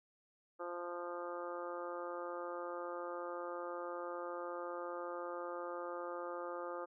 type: harmonic tone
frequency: 174.61 Hz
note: F3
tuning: in tune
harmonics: 2 / 3 / 4 / 5 / 6 / 7 / 8 / 9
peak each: -47 / -44 / -53 / -50 / -54 / -47 / -56 / -60 dBFS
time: 0.59-6.86 s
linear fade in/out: 20 ms
effects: none